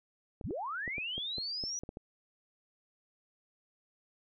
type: clicks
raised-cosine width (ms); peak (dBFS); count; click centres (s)
2; -29; 10; 0.412 / 0.508 / 0.878 / 0.982 / 1.18 / 1.383 / 1.638 / 1.835 / 1.891 / 1.971
type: linear sweep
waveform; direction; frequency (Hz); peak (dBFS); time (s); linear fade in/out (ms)
sine; up; 49 to 5910; -35; 0.44-1.79; 0
effects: none